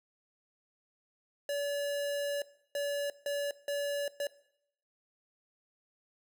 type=tone bursts at uneven times; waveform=square; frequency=572 Hz; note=D5; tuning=46 cents flat; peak=-32 dBFS; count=5; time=1.49-2.42 / 2.75-3.1 / 3.26-3.51 / 3.68-4.08 / 4.2-4.27 s; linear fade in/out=2 ms; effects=noise-tail reverb RT60 0.7 s tail -19 dB re dry